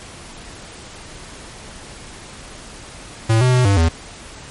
square tone with pitch steps, 112.4 / 126.7 / 125.8 / 99.3 / 82.2 Hz, A2 / B2 / B2 / G2 / E2, +37 / +45 / +32 / +23 / -4 cents, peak -12 dBFS, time 3.29-3.89 s, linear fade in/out 10 ms, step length 120 ms, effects pink hiss -37 dBFS RMS until 4.5 s + MP3 48 kbps

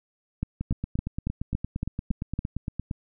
two click trains, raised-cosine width 5 ms, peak -14 / -17 dBFS, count 8 / 21, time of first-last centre 0.43-2.391 / 0.61-2.911 s, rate 3.57 / 8.69 Hz, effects none

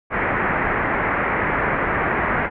white low-pass noise, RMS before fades -21 dBFS, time 0.1-2.5 s, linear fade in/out 50 ms, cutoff 2100 Hz, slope 48 dB/octave, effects none

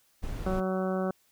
brown noise, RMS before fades -34 dBFS, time 0.22-0.61 s, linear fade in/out 20 ms
harmonic tone, 187.5 Hz, F#3, 23 cents sharp, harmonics 1 / 2 / 3 / 4 / 5 / 6 / 7 / 8, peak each -30 / -33 / -33 / -38 / -49 / -42 / -42 / -45 dBFS, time 0.46-1.11 s, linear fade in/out 2 ms
effects white hiss -67 dBFS RMS until 1.31 s

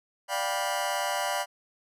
sawtooth chord, G dominant seventh, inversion second, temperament just, 588 / 705.6 / 784 / 980 Hz, D5 / F5 / G5 / B5, +2 / +18 / 0 / -14 cents, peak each -29 dBFS, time 0.28-1.46 s, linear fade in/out 50 ms, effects resampled to 32000 Hz

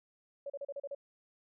sine tone bursts, 562 Hz, C#5, 24 cents sharp, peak -37 dBFS, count 7, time 0.46-0.949 s, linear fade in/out 5 ms, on 39 ms, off 36 ms, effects none

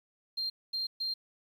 sine tone bursts at uneven times, 4186 Hz, C8, in tune, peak -30 dBFS, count 3, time 0.37-0.5 / 0.73-0.87 / 1-1.14 s, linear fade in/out 10 ms, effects tanh soft clip ceiling -26 dBFS + 10-bit

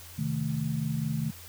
sine chord, A diminished, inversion first, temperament equal, 130.81 / 155.56 / 220 Hz, C3 / Eb3 / A3, 0 / 0 / 0 cents, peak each -33 / -30 / -33 dBFS, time 0.18-1.31 s, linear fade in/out 10 ms, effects added 86 Hz sine -49 dBFS peak until 1.48 s + white hiss -48 dBFS RMS until 1.48 s

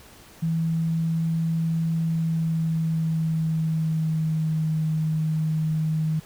sine tone with pitch glide, 163.4 to 157.02 Hz, E3 to D#3, -15 to +16 cents, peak -21 dBFS, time 0.42-6.2 s, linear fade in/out 10 ms, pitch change -69 cents, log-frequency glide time 2.02-4.8 s, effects pink hiss -49 dBFS RMS until 6.25 s

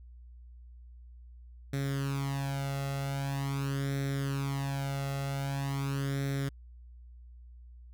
sawtooth tone with flanger, 138.2 Hz, C#3, 5 cents flat, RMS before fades -33 dBFS, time 1.73-6.49 s, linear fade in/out 5 ms, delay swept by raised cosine 0.52 to 1.5 ms, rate 0.44 Hz, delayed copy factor +0.75, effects added 60 Hz sine -48 dBFS peak until 7.93 s

